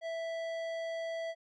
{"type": "tone with tanh clipping", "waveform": "sine", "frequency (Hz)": 659.3, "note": "E5", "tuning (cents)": 0, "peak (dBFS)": -37, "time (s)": [0.01, 1.35], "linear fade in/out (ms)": 50, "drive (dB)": 14, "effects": []}